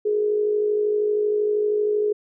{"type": "tone with amplitude modulation", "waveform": "sine", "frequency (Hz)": 420, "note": "G#4", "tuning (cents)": 19, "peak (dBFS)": -16, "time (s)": [0.05, 2.13], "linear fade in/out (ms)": 10, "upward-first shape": "sine", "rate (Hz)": 52.8, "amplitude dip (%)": 50, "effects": []}